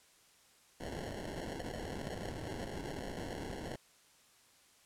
white noise with sample-and-hold, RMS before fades -42 dBFS, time 0.8-3.76 s, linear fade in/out 5 ms, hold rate 1225 Hz, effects white hiss -65 dBFS RMS until 4.85 s + low-pass 10000 Hz 12 dB/octave

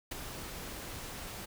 pink noise with ADSR envelope, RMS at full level -36 dBFS, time 0.11-1.46 s, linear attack 7 ms, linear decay 16 ms, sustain -7 dB, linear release 16 ms, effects none

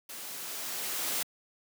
white noise with level ramp, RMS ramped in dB -43 to -31 dBFS, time 0.09-1.23 s, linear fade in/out 5 ms, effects high-pass 200 Hz 12 dB/octave

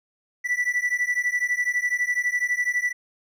triangle beating tone pair, 1961 / 1973 Hz, B6 / B6, -13 / -2 cents, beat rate 12 Hz, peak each -23 dBFS, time 0.44-2.93 s, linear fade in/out 20 ms, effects none

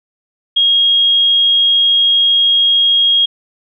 sine tone, 3269 Hz, G#7, 28 cents flat, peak -8 dBFS, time 0.56-3.26 s, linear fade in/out 10 ms, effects none

